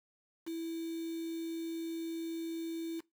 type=tone with quantisation; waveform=sine; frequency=329.6 Hz; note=E4; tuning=in tune; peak=-36 dBFS; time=0.46-3.01 s; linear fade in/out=20 ms; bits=8; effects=noise-tail reverb RT60 0.2 s tail -21 dB re dry